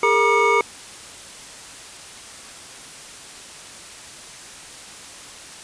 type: tone cluster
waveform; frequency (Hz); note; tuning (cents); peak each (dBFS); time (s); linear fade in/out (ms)
triangle; 408.2 / 456.6 / 955 / 1200 / 2212; G#4 / A#4 / A#5 / D6 / C#7; -30 / -36 / +42 / +37 / -4; -19; 0.03-0.61; 2
effects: white hiss -39 dBFS RMS until 5.63 s + resampled to 22050 Hz